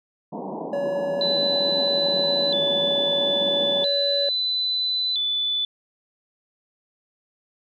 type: band-pass noise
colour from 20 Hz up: pink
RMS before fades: -32 dBFS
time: 0.32-3.85 s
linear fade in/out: 10 ms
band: 160 to 1000 Hz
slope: 96 dB/octave
type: tone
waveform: triangle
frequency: 566 Hz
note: C#5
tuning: 36 cents sharp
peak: -21 dBFS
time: 0.73-4.29 s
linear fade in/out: 2 ms
type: tone with vibrato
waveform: sine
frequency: 3736 Hz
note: A#7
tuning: 3 cents sharp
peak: -21 dBFS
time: 1.21-5.65 s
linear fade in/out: 2 ms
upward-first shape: square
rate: 0.38 Hz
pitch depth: 120 cents each way
effects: none